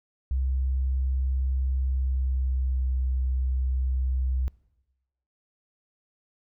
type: tone with pitch glide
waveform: sine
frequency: 65.41 to 64.32 Hz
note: C2 to C2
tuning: 0 to -29 cents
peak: -23 dBFS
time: 0.31-4.48 s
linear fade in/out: 0 ms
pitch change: -29 cents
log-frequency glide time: 1.81-2.85 s
effects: noise-tail reverb RT60 1.0 s tail -22 dB re dry